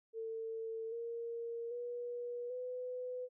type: tone with pitch steps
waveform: sine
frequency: 449.1 / 465.7 / 483 / 500.9 Hz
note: A4 / A#4 / B4 / B4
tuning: +35 / -2 / -39 / +24 cents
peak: -39 dBFS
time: 0.13-3.29 s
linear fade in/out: 50 ms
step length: 790 ms
effects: none